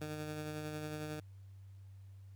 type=tone with tremolo; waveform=15% pulse; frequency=152.5 Hz; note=D#3; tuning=34 cents flat; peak=-33 dBFS; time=0.01-1.2 s; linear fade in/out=5 ms; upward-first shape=sine; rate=11 Hz; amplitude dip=30%; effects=added 97 Hz sine -51 dBFS peak until 2.35 s + pink hiss -75 dBFS RMS until 2.35 s